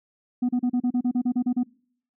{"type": "tone bursts", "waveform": "sine", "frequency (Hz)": 246.9, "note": "B3", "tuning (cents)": 0, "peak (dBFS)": -17, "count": 12, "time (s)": [0.42, 1.634], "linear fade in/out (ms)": 10, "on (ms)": 70, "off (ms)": 34, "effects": ["noise-tail reverb RT60 0.6 s tail -26 dB re dry", "tanh soft clip ceiling -19 dBFS"]}